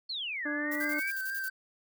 sine exponential two-way sweep, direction down then up, 4435 to 1641 to 2342 Hz, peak -33 dBFS, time 0.09-1.11 s, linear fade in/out 10 ms, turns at 0.48 s
harmonic tone, 296 Hz, D4, 14 cents sharp, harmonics 1 / 2 / 3 / 4 / 5 / 7, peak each -34 / -40 / -50 / -45 / -45 / -44 dBFS, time 0.45-1 s, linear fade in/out 10 ms
violet noise with tremolo, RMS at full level -41 dBFS, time 0.71-1.49 s, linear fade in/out 10 ms, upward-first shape square, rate 11 Hz, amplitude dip 65%
triangle tone with vibrato, 1568 Hz, G6, in tune, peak -31 dBFS, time 0.8-1.5 s, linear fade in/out 10 ms, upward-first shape triangle, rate 4.1 Hz, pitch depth 37 cents each way
effects none

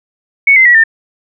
sine tone with pitch steps, 2217 / 2069 / 1930 / 1800.8 Hz, C#7 / C7 / B6 / A6, 0 / -20 / -40 / +40 cents, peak -3 dBFS, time 0.47-0.838 s, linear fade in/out 5 ms, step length 92 ms, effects none

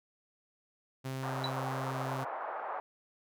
sawtooth tone, 132.3 Hz, C3, 20 cents sharp, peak -32 dBFS, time 1.04-2.25 s, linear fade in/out 20 ms
pink band-pass noise, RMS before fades -39 dBFS, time 1.23-2.8 s, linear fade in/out 0 ms, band 620 to 1300 Hz, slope 24 dB/octave
sine tone with exponential decay, 3951 Hz, B7, in tune, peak -30 dBFS, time 1.44-1.54 s, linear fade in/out 2 ms, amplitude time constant 20 ms
effects none

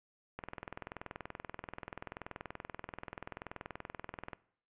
click train, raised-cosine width 0.5 ms, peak -26 dBFS, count 83, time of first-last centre 0.39-4.332 s, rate 20.8 Hz, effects noise-tail reverb RT60 0.6 s tail -21 dB re dry + resampled to 8000 Hz

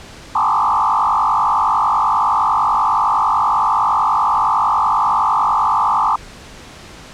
sine tone with frequency modulation, 1028 Hz, C6, 31 cents flat, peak -12 dBFS, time 0.35-6.16 s, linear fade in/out 5 ms, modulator 50.7 Hz, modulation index 4.2, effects pink hiss -37 dBFS RMS until 7.13 s + low-pass 7000 Hz 12 dB/octave

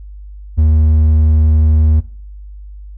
sine tone with hard clipping, 77.78 Hz, D#2, in tune, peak -8 dBFS, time 0.57-2.01 s, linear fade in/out 20 ms, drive 3 dB, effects noise-tail reverb RT60 0.5 s tail -20 dB re dry + added 50 Hz sine -29 dBFS peak until 2.97 s

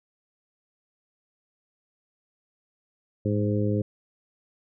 harmonic tone with a mistuned harmonic, 103.83 Hz, G#2, in tune, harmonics 1 / 2 / 3 / 4 / 5, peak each -25 / -28 / -30 / -31 / -32 dBFS, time 3.25-3.82 s, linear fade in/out 5 ms, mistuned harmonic 1, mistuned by +42 cents, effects none

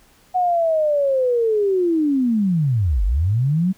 sine linear two-way sweep, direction down then up, 740 to 43.65 to 194.2 Hz, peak -15 dBFS, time 0.34-3.73 s, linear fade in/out 20 ms, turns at 3.04 s, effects pink hiss -54 dBFS RMS until 3.77 s

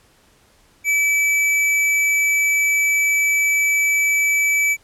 sine tone with hard clipping, 2303 Hz, D7, 34 cents flat, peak -16 dBFS, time 0.84-4.77 s, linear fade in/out 50 ms, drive 17 dB, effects pink hiss -55 dBFS RMS until 4.83 s + low-pass 12000 Hz 12 dB/octave

